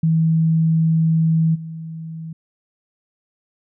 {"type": "tone with level steps", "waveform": "sine", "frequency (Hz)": 161.7, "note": "E3", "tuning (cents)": -33, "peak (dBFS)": [-13, -28], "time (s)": [0.03, 2.33], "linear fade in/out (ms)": 5, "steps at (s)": 1.54, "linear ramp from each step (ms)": 20, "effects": []}